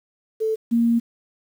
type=tone pair in turn; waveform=sine; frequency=440 / 233.1 Hz; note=A4 / A#3; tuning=0 / 0 cents; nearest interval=major seventh; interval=1100 cents; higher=first; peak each=-19 / -15 dBFS; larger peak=second; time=0.4-0.56 / 0.71-1 s; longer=second; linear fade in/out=20 ms; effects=8-bit